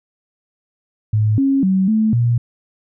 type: tone with pitch steps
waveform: sine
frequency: 107.3 / 272.6 / 189.8 / 218.3 / 119 Hz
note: A2 / C#4 / F#3 / A3 / A#2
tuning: -43 / -29 / +44 / -13 / +36 cents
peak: -12 dBFS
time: 1.13-2.38 s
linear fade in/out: 5 ms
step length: 250 ms
effects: none